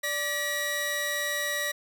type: tone pair together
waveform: sawtooth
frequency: 585.1 / 1923 Hz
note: D5 / B6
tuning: -7 / -47 cents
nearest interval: octave + major sixth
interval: 2060 cents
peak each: -30 / -25 dBFS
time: 0.03-1.72 s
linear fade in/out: 10 ms
effects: none